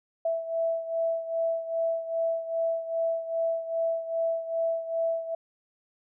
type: beating tone pair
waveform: sine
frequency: 659.3 / 661.8 Hz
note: E5 / E5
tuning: 0 / +7 cents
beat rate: 2.5 Hz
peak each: -27 / -32 dBFS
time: 0.25-5.35 s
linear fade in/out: 5 ms
effects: none